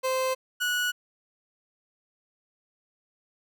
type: tone pair in turn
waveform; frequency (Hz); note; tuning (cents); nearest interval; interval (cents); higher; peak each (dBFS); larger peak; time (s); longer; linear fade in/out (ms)
30% pulse; 520 / 1466.8; C5 / F#6; -11 / -15; octave + tritone; 1796; second; -22; neither; 0.03-0.35 / 0.6-0.92; neither; 20
effects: none